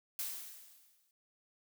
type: noise with exponential decay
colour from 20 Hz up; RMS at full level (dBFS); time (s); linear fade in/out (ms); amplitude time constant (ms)
blue; -37; 0.19-1.11; 1; 200
effects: none